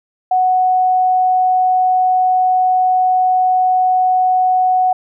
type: tone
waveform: sine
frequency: 740 Hz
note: F#5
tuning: in tune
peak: -10 dBFS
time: 0.31-4.93 s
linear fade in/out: 5 ms
effects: none